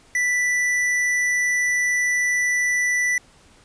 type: tone with hard clipping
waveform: sine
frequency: 1975.5 Hz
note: B6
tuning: in tune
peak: -20 dBFS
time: 0.15-3.18 s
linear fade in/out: 2 ms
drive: 11 dB
effects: pink hiss -53 dBFS RMS until 3.64 s + resampled to 22050 Hz